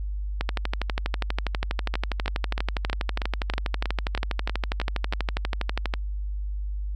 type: two click trains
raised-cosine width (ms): 0.3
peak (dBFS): -10 / -12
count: 69 / 11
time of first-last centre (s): 0.41-5.938 / 1.94-5.135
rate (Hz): 12.3 / 3.13
effects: added 50 Hz sine -27 dBFS peak until 6.95 s